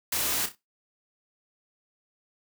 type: noise with echo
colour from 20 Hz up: white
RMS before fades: -28 dBFS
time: 0.12-0.46 s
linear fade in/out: 5 ms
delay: 31 ms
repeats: 3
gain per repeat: -10 dB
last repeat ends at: 0.553 s
effects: noise-tail reverb RT60 0.2 s tail -18 dB re dry